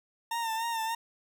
40% pulse tone with vibrato, 910 Hz, A#5, 42 cents flat, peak -29 dBFS, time 0.31-0.95 s, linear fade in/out 5 ms, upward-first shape sine, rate 3.4 Hz, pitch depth 46 cents each way, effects none

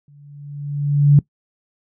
sine tone with exponential growth, 144.1 Hz, D3, 33 cents flat, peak -5 dBFS, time 0.08-1.19 s, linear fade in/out 2 ms, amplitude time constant 240 ms, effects noise-tail reverb RT60 0.1 s tail -21 dB re dry

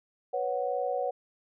sine chord, B suspended second, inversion none, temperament just, 493.9 / 555.6 / 740.8 Hz, B4 / C#5 / F#5, 0 / +4 / +2 cents, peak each -32 dBFS, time 0.33-1.11 s, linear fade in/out 10 ms, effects none

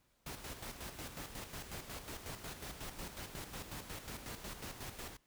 pink noise with tremolo, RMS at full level -45 dBFS, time 0.26-5.17 s, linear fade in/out 5 ms, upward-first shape square, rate 5.5 Hz, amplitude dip 55%, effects pink hiss -75 dBFS RMS until 5.26 s

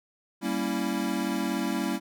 square chord, G diminished seventh, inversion none, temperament equal, 196 / 233.1 / 277.2 / 329.6 Hz, G3 / Bb3 / Db4 / Fb4, 0 / 0 / 0 / 0 cents, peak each -33 dBFS, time 0.41-2 s, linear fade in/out 50 ms, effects none

